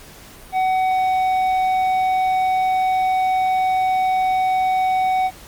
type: tone with tanh clipping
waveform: sine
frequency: 750 Hz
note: F#5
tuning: 23 cents sharp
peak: -17 dBFS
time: 0.52-5.31 s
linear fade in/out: 50 ms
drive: 8 dB
effects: pink hiss -42 dBFS RMS until 5.47 s + Opus 48 kbps